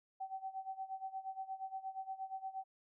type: tone with tremolo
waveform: sine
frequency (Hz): 767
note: G5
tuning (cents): -38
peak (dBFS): -38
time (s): 0.2-2.64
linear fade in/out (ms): 10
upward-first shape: sine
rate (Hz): 8.5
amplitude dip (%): 85
effects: none